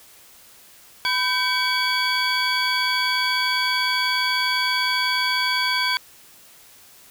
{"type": "tone cluster", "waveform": "triangle", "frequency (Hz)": [999, 1545, 2266, 3350, 4580], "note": ["B5", "G6", "C#7", "G#7", "D8"], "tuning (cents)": [20, -26, 37, 14, -44], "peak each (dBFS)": -24, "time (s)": [1.05, 5.97], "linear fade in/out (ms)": 0, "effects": ["tanh soft clip ceiling -8 dBFS", "white hiss -49 dBFS RMS until 7.1 s"]}